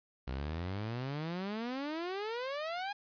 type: exponential sweep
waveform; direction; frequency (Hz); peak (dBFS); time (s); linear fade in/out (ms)
sawtooth; up; 61.74 to 830; -32; 0.27-2.93; 10
effects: resampled to 11025 Hz + 10-bit